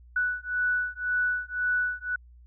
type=beating tone pair; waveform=sine; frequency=1480 / 1481.9 Hz; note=F#6 / F#6; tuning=0 / +2 cents; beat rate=1.9 Hz; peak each=-28 dBFS; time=0.16-2.16 s; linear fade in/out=5 ms; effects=added 60 Hz sine -49 dBFS peak until 2.46 s